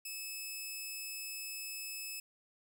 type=tone; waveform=10% pulse; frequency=2600 Hz; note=E7; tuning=24 cents flat; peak=-32 dBFS; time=0.05-2.2 s; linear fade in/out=5 ms; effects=12-bit